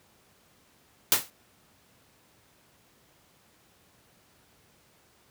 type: noise with exponential decay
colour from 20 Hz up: white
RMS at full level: -17 dBFS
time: 1.12-1.3 s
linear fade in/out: 0 ms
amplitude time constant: 37 ms
effects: pink hiss -62 dBFS RMS until 5.3 s + high-pass 80 Hz 12 dB/octave